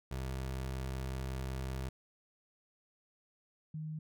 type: tone pair in turn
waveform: 25% pulse / sine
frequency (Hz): 65.41 / 155.57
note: C2 / D#3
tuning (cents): 0 / 0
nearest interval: octave + minor third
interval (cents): 1500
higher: second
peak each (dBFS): -33 / -38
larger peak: first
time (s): 0.11-1.89 / 3.74-3.99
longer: first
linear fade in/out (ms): 5
effects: none